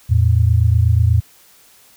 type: tone pair together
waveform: sine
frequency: 84.3 / 112.53 Hz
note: E2 / A2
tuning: +39 / +39 cents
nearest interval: perfect fourth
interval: 500 cents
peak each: -13 dBFS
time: 0.09-1.21 s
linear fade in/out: 20 ms
effects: white hiss -49 dBFS RMS until 1.96 s